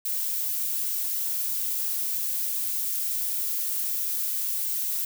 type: noise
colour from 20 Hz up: violet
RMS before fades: -28 dBFS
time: 0.05-5.05 s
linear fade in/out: 5 ms
effects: none